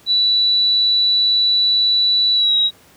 sine tone with pitch glide, 3951 to 3832 Hz, B7 to A#7, 0 to +47 cents, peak -12 dBFS, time 0.06-2.71 s, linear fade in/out 50 ms, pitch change -53 cents, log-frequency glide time 2.34-2.56 s, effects pink hiss -49 dBFS RMS until 2.96 s + high-pass 80 Hz 12 dB/octave

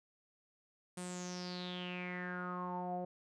sawtooth tone with low-pass filter sweep, 179.7 Hz, F3, 50 cents sharp, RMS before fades -42 dBFS, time 0.97-3.05 s, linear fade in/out 5 ms, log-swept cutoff 9200 to 620 Hz, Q 7.9, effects none

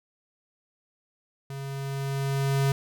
square tone with level ramp, 137.4 Hz, C#3, 15 cents flat, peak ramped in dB -35 to -21 dBFS, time 1.5-2.72 s, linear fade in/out 2 ms, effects none

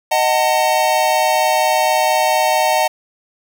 square chord, D# diminished, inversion none, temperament just, 622.3 / 746.7 / 896 Hz, D#5 / F#5 / A5, 0 / +16 / +31 cents, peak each -18 dBFS, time 0.11-2.88 s, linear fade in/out 10 ms, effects none

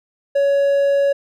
triangle tone, 560 Hz, C#5, 18 cents sharp, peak -11 dBFS, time 0.35-1.13 s, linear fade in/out 10 ms, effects none

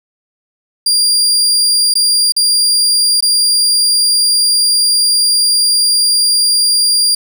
30% pulse tone with dropouts, 4785 Hz, D8, 32 cents sharp, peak -6 dBFS, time 0.86-7.15 s, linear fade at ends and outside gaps 5 ms, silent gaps 1.94-1.953 / 2.322-2.364 / 3.207-3.224 s, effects none

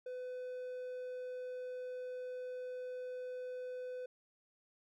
triangle tone, 503 Hz, B4, 32 cents sharp, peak -39 dBFS, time 0.06-4.06 s, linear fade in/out 5 ms, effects none

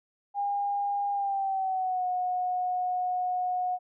sine tone with pitch glide, 808 to 728.2 Hz, G#5 to F#5, -48 to -28 cents, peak -26 dBFS, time 0.34-3.79 s, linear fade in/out 50 ms, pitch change -180 cents, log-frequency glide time 1.12-2.06 s, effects none

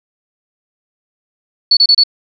sine tone bursts, 4435 Hz, C#8, in tune, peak -5 dBFS, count 4, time 1.71-2.037 s, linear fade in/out 5 ms, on 60 ms, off 29 ms, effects none

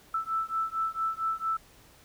sine beating tone pair, 1318.5 / 1322.9 Hz, E6 / E6, 0 / +6 cents, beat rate 4.4 Hz, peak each -31 / -31 dBFS, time 0.14-1.57 s, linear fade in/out 5 ms, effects pink hiss -57 dBFS RMS until 2.04 s

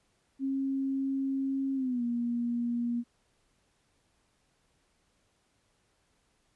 sine tone with pitch glide, 270.2 to 238 Hz, C#4 to A#3, -44 to +36 cents, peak -28 dBFS, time 0.39-3.04 s, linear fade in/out 50 ms, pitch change -220 cents, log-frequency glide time 1.75-2.03 s, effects pink hiss -72 dBFS RMS until 6.55 s + resampled to 24000 Hz

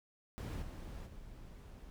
brown noise with level steps, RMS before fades -40 / -46 / -52 dBFS, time 0.38-1.9 s, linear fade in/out 0 ms, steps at 0.61 / 1.05 s, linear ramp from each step 20 ms, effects none

